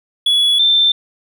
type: tone pair in turn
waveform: triangle / sine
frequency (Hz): 3389 / 3562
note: G#7 / A7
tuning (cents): +34 / +21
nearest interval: minor second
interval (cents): 87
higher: second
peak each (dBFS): -9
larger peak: neither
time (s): 0.26-0.59 / 0.59-0.92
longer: neither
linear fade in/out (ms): 5
effects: none